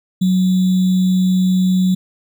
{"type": "tone with sample-and-hold", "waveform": "sine", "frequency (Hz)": 185, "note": "F#3", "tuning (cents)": 0, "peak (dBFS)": -11, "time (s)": [0.21, 1.95], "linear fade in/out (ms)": 10, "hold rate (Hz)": 3675, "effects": []}